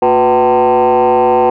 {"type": "tone with frequency modulation", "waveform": "sine", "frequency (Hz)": 630, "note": "D#5", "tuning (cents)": 21, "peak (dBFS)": -5, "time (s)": [0.02, 1.5], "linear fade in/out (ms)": 5, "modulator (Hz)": 134, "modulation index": 2.2, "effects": ["tanh soft clip ceiling -5 dBFS"]}